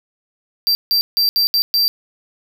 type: tone bursts at uneven times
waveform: square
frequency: 4699 Hz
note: D8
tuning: in tune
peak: -13 dBFS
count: 6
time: 0.67-0.75 / 0.91-1.01 / 1.17-1.29 / 1.36-1.47 / 1.54-1.62 / 1.74-1.88 s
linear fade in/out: 0 ms
effects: none